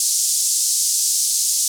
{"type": "band-pass noise", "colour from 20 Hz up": "white", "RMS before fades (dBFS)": -19, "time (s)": [0, 1.68], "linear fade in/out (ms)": 2, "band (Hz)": [5300, 9200], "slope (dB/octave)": 24, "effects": []}